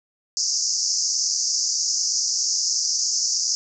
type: band-pass noise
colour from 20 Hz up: pink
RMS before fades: -23 dBFS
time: 0.37-3.55 s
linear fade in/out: 0 ms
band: 4900 to 6800 Hz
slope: 96 dB/octave
effects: none